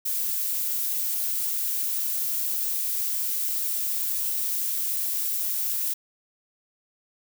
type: noise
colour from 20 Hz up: violet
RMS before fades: -27 dBFS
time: 0.05-5.94 s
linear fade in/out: 10 ms
effects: none